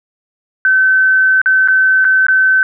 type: tone with dropouts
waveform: sine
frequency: 1531 Hz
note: G6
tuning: 41 cents flat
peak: -7 dBFS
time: 0.65-2.63 s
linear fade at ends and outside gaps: 1 ms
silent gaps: 1.416-1.459 / 1.676-1.684 / 2.045-2.05 / 2.267-2.284 s
effects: none